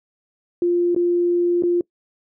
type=tone with dropouts; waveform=sine; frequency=349.2 Hz; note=F4; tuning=in tune; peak=-15 dBFS; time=0.62-1.81 s; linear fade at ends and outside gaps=2 ms; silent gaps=0.948-0.962 / 1.624-1.635 s; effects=noise-tail reverb RT60 0.1 s tail -24 dB re dry